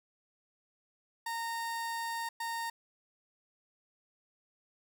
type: tone bursts at uneven times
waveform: 30% pulse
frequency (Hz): 922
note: A#5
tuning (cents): -19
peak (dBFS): -32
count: 2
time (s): 1.26-2.29 / 2.4-2.7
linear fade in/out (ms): 5
effects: none